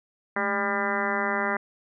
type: harmonic tone with a mistuned harmonic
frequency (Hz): 199.9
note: G3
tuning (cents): +34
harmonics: 1 / 2 / 3 / 4 / 5 / 6 / 7 / 8 / 9 / 10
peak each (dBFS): -33 / -33 / -33 / -33 / -33 / -33 / -33 / -33 / -33 / -33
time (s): 0.36-1.57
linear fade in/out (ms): 5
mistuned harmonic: 1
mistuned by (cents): +120
effects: none